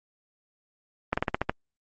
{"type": "slowing click train", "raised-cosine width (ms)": 0.5, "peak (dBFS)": -9, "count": 7, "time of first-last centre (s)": [1.13, 1.495], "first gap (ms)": 45, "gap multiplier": 1.12, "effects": ["Opus 24 kbps"]}